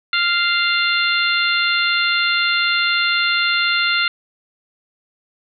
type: harmonic tone with a mistuned harmonic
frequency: 696 Hz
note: F5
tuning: 6 cents flat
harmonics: 2 / 3 / 4 / 5 / 6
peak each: -19 / -21 / -22 / -23 / -24 dBFS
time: 0.13-4.08 s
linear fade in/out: 2 ms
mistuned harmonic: 5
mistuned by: +31 cents
effects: none